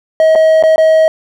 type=tone with dropouts; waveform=triangle; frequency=636 Hz; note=D#5; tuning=38 cents sharp; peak=-3 dBFS; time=0.2-1.08 s; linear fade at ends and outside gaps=1 ms; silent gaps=0.352-0.357 / 0.626-0.636 / 0.76-0.78 s; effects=none